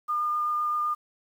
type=tone with vibrato; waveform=sine; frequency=1211 Hz; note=D#6; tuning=47 cents flat; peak=-24 dBFS; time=0.08-0.95 s; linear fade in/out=20 ms; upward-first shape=triangle; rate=7.8 Hz; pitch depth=10 cents each way; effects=9-bit